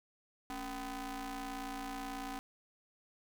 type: ring-modulated tone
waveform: sawtooth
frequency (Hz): 246.9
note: B3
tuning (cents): 0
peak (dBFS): -33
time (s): 0.5-2.39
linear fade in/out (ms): 0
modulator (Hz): 523
effects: 10-bit